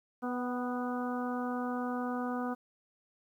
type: harmonic tone with a mistuned harmonic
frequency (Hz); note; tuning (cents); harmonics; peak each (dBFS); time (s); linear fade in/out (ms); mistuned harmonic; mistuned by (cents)
246.9; B3; 0; 1 / 2 / 3 / 4 / 5 / 6; -34 / -40 / -40 / -44 / -42 / -46; 0.22-2.55; 20; 3; +18
effects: 11-bit